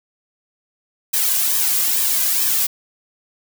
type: noise with flanger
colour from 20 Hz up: blue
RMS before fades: -18 dBFS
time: 1.13-2.67 s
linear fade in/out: 10 ms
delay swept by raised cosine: 1.4 to 2.26 ms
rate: 2.3 Hz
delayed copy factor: -0.75
effects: none